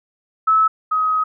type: tone pair in turn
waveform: sine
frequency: 1300 / 1264.5 Hz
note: E6 / D#6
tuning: -24 / +28 cents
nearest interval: unison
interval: 48 cents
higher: first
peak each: -11 / -15 dBFS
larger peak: first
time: 0.47-0.68 / 0.91-1.24 s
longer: second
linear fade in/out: 10 ms
effects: none